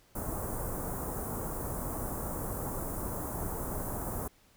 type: band-stop noise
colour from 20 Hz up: pink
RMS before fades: -36 dBFS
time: 0.15-4.28 s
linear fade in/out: 5 ms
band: 1200 to 9000 Hz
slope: 24 dB/octave
effects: pink hiss -64 dBFS RMS until 4.56 s